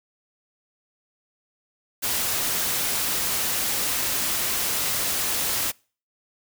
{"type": "noise", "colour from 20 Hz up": "white", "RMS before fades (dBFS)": -25, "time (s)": [2.02, 5.72], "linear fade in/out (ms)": 20, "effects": ["noise-tail reverb RT60 0.4 s tail -26 dB re dry"]}